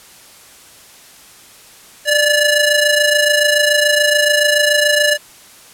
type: ring-modulated tone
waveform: sawtooth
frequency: 1159 Hz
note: D6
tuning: 23 cents flat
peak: -4 dBFS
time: 2.05-5.18 s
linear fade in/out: 50 ms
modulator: 566 Hz
effects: white hiss -42 dBFS RMS until 5.73 s + low-pass 12000 Hz 12 dB/octave